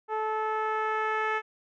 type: tone with low-pass filter sweep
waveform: 10% pulse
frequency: 434.7 Hz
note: A4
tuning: 21 cents flat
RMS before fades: -29 dBFS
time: 0.08-1.42 s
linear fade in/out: 50 ms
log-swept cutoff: 950 to 1900 Hz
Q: 1.4
effects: none